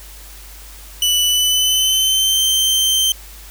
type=tone with pitch glide; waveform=sawtooth; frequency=2972 to 3118 Hz; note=F#7 to G7; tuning=+7 to -10 cents; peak=-10 dBFS; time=1.02-3.12 s; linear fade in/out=2 ms; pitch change=+83 cents; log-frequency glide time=1.26-2.4 s; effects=added 50 Hz sine -37 dBFS peak until 3.5 s + white hiss -40 dBFS RMS until 3.5 s